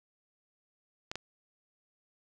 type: clicks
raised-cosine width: 0.2 ms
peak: -19 dBFS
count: 2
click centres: 1.115 / 1.156 s
effects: none